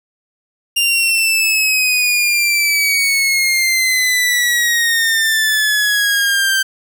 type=exponential sweep; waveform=sawtooth; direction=down; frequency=2802 to 1560 Hz; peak=-9 dBFS; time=0.76-6.63 s; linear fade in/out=10 ms; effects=none